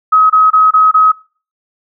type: tone bursts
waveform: sine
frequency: 1272 Hz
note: D#6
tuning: 38 cents sharp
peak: -4 dBFS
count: 5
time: 0.12-1.12 s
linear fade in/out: 10 ms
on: 180 ms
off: 25 ms
effects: noise-tail reverb RT60 0.4 s tail -22 dB re dry